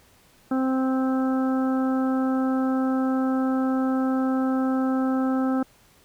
harmonic tone, 261.8 Hz, C4, 1 cent sharp, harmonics 1 / 2 / 3 / 4 / 5 / 6, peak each -21 / -31 / -33 / -42 / -34 / -42 dBFS, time 0.51-5.63 s, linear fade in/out 5 ms, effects pink hiss -57 dBFS RMS until 6.04 s

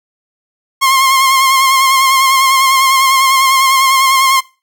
sawtooth tone with vibrato, 1067 Hz, C6, 34 cents sharp, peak -4 dBFS, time 0.81-4.41 s, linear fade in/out 20 ms, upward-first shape sine, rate 10 Hz, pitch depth 39 cents each way, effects noise-tail reverb RT60 0.3 s tail -20 dB re dry

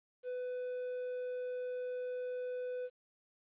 triangle tone, 499.6 Hz, B4, 20 cents sharp, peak -35 dBFS, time 0.23-2.9 s, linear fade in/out 50 ms, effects resampled to 8000 Hz + 12-bit

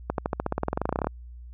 accelerating click train, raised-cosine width 1 ms, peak -11 dBFS, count 21, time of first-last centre 0.1-1.07 s, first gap 82 ms, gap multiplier 0.94, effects added 60 Hz sine -40 dBFS peak until 1.53 s

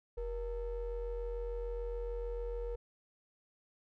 triangle ring-modulated tone, 215.6 Hz, A3, 35 cents flat, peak -31 dBFS, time 0.17-2.76 s, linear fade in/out 10 ms, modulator 259 Hz, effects none

